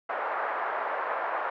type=band-pass noise; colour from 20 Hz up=pink; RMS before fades=-31 dBFS; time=0.09-1.5 s; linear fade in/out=5 ms; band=580 to 1600 Hz; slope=24 dB/octave; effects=none